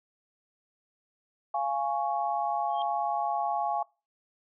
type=chord; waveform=sine; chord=Db major; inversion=first; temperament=just; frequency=693 / 831.5 / 1108.7 Hz; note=F5 / Ab5 / Db6; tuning=-14 / +2 / 0 cents; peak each=-31 / -29 / -34 dBFS; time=1.54-3.83 s; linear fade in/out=5 ms
type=tone with exponential growth; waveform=sine; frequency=3200 Hz; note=G7; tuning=35 cents sharp; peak=-35 dBFS; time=2.68-2.82 s; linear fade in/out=1 ms; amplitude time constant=29 ms
effects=noise-tail reverb RT60 0.3 s tail -24 dB re dry